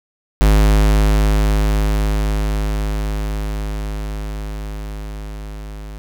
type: tone with level ramp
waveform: square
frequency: 51.91 Hz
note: G#1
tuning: in tune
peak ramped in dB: -9 to -30 dBFS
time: 0.41-5.98 s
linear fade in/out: 0 ms
effects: none